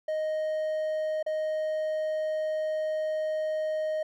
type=tone with dropouts; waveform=triangle; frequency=622.3 Hz; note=D#5; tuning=in tune; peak=-25 dBFS; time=0.08-4.03 s; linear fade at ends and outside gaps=5 ms; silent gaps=1.228-1.263 s; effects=none